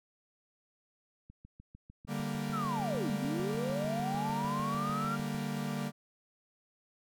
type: click train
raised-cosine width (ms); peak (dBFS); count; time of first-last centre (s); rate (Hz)
5; -39; 28; 1.3-5.348; 6.67
type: chord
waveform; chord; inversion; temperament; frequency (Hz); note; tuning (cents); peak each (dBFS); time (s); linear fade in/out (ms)
45% pulse; G minor; second; equal; 146.83 / 196 / 233.1; D3 / G3 / Bb3; 0 / 0 / 0; -38; 2.07-5.92; 50
type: linear two-way sweep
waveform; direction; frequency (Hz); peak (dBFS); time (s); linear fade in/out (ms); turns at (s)
sine; down then up; 1396.9 to 191.8 to 1396.9; -34; 2.52-5.17; 20; 3.12
effects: none